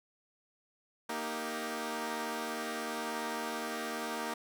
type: chord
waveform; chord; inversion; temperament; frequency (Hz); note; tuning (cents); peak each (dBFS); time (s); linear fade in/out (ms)
10% pulse; Eb major; second; equal; 233.1 / 311.1 / 392; Bb3 / Eb4 / G4; 0 / 0 / 0; -30 / -32 / -34; 1.09-4.34; 5
effects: none